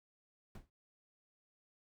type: noise with exponential decay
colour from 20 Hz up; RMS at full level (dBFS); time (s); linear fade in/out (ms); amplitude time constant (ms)
brown; -44; 0.55-0.7; 2; 32
effects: none